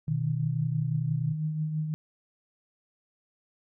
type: tone with pitch glide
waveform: sine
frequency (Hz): 123.47 to 124.62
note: B2 to B2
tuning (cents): 0 to +16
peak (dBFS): -29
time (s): 0.07-1.35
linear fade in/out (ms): 50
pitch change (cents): +16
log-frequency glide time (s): 0.25-1.17
type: tone with tremolo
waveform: sine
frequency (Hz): 155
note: D#3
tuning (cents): -6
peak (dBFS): -25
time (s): 0.08-1.94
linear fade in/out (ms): 0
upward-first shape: triangle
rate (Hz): 6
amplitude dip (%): 50
effects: none

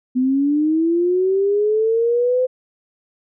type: linear sweep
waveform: sine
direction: up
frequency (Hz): 249.8 to 514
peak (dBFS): -14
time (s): 0.15-2.47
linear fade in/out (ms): 20
effects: none

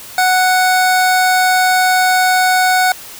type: tone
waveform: 25% pulse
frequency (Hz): 740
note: F#5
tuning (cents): 0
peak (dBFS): -6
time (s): 0.18-2.92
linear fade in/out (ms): 2
effects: white hiss -33 dBFS RMS until 3.19 s

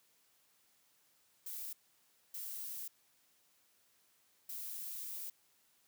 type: noise bursts at uneven times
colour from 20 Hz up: violet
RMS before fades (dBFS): -44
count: 3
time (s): 1.46-1.73 / 2.34-2.88 / 4.49-5.3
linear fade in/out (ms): 5
effects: white hiss -72 dBFS RMS until 5.87 s + high-pass 80 Hz 12 dB/octave

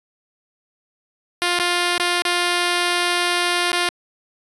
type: tone with dropouts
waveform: 5% pulse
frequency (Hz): 351.8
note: F4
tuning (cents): +13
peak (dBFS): -6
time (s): 1.42-3.89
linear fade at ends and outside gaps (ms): 0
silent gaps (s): 1.588-1.597 / 1.98-1.998 / 2.221-2.252 / 3.719-3.73
effects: resampled to 24000 Hz

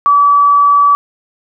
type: tone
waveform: sine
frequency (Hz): 1148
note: D6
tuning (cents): -40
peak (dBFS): -5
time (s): 0.06-0.95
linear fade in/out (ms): 0
effects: none

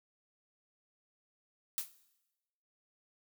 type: noise with exponential decay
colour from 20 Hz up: blue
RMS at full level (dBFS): -31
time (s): 1.78-1.92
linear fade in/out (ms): 0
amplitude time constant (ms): 29
effects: noise-tail reverb RT60 1.0 s tail -18 dB re dry

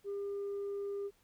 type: tone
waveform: sine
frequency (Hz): 401.3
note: G4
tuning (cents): +41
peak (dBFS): -34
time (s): 0.04-1.11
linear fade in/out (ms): 50
effects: tanh soft clip ceiling -34 dBFS + pink hiss -70 dBFS RMS until 1.23 s

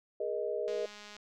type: chord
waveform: sine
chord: Ab suspended second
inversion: none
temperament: equal with one note detuned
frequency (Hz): 415.3 / 475.7 / 622.3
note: Ab4 / Bb4 / Eb5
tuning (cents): 0 / +35 / 0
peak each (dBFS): -36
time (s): 0.2-0.86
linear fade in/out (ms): 5
type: click train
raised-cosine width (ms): 0.2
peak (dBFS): -32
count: 102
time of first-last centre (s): 0.68-1.166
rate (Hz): 208
effects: none

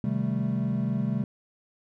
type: chord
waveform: triangle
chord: A half-diminished seventh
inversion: first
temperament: equal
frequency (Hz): 130.81 / 155.56 / 196 / 220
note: C3 / Eb3 / G3 / A3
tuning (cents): 0 / 0 / 0 / 0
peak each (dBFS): -28 / -32 / -27 / -28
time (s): 0.04-1.24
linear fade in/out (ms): 2
effects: none

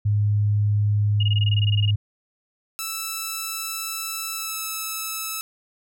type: tone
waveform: sine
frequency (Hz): 103.83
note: G#2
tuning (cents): 0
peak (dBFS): -17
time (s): 0.05-1.96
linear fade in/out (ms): 10
type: tone bursts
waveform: sine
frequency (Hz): 2862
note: F7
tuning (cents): +42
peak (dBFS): -24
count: 14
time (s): 1.2-1.908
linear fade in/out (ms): 5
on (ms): 32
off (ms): 20
type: tone with pitch glide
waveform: 5% pulse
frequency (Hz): 1318.5 to 1305.6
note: E6 to E6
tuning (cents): 0 to -17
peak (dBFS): -16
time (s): 2.79-5.41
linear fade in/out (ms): 0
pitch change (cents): -17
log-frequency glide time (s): 4.35-4.6
effects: none

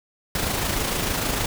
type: noise with amplitude modulation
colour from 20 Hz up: pink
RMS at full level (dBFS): -23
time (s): 0.35-1.46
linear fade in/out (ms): 2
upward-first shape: sine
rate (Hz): 26.6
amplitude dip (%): 40
effects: none

